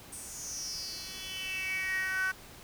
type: tone with high-pass filter sweep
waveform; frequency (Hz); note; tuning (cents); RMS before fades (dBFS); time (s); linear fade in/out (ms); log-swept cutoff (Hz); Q
10% pulse; 377.3; F#4; +34; -36; 0.12-2.32; 10; 8500 to 1400; 7.2
effects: pink hiss -51 dBFS RMS until 2.63 s